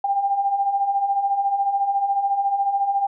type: beating tone pair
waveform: sine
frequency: 784 / 798 Hz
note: G5 / G5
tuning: 0 / +31 cents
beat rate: 14 Hz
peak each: -26 / -19 dBFS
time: 0.04-3.07 s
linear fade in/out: 5 ms
effects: none